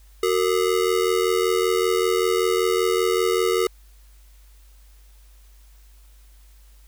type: ring-modulated tone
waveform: square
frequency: 415.3 Hz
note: G#4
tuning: in tune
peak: -16 dBFS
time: 0.23-3.67 s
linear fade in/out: 0 ms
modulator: 42.6 Hz
effects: added 50 Hz sine -47 dBFS peak until 6.87 s + white hiss -59 dBFS RMS until 6.87 s